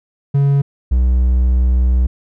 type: tone pair in turn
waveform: triangle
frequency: 140.1 / 62.41 Hz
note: C#3 / B1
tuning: +19 / +19 cents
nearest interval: octave + major second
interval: 1400 cents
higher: first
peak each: -8 dBFS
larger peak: neither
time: 0.34-0.62 / 0.91-2.07 s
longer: second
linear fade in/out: 10 ms
effects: none